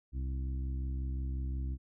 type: harmonic tone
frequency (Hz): 65.6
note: C2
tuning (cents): +5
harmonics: 1 / 2 / 3 / 4 / 5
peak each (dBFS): -33 / -43 / -54 / -49 / -53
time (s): 0.12-1.78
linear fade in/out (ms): 50
effects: none